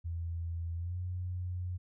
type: tone with pitch glide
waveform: sine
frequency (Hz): 84.1 to 90.14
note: E2 to F#2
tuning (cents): +35 to -45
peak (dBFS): -34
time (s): 0.04-1.78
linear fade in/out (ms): 20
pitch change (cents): +120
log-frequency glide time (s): 0.76-0.97
effects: none